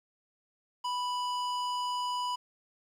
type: tone with low-pass filter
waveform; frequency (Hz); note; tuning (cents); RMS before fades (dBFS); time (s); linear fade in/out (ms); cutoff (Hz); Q
square; 988; B5; 0; -33; 0.84-2.36; 10; 6000; 0.98
effects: 10-bit